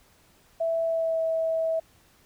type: tone with pitch glide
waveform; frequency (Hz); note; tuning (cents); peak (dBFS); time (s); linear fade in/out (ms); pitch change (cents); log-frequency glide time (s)
sine; 659.3 to 649.5; E5 to E5; 0 to -26; -23; 0.6-1.8; 10; -26; 0.83-1.2
effects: pink hiss -60 dBFS RMS until 2.25 s